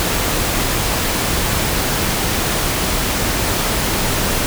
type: noise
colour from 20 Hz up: pink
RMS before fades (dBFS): -18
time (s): 0-4.46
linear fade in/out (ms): 0
effects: none